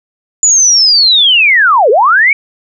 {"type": "linear two-way sweep", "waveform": "sine", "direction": "down then up", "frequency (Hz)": [7020, 395.9, 2301], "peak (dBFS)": -4, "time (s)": [0.43, 2.33], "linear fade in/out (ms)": 2, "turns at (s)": 1.9, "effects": []}